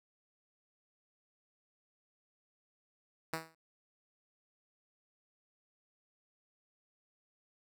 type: tone with exponential decay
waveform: 5% pulse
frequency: 161.7 Hz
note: E3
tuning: 33 cents flat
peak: -21 dBFS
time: 3.33-3.55 s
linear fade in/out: 5 ms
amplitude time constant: 47 ms
effects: none